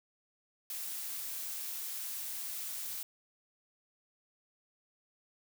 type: noise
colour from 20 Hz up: blue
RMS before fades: -40 dBFS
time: 0.7-3.03 s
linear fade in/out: 2 ms
effects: none